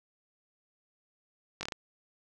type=slowing click train; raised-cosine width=0.2 ms; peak=-18 dBFS; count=5; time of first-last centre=1.61-1.722 s; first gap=20 ms; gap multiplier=1.23; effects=none